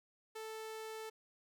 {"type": "tone", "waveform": "sawtooth", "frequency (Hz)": 440, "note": "A4", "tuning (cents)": 0, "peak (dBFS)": -40, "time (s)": [0.35, 1.1], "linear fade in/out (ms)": 10, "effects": []}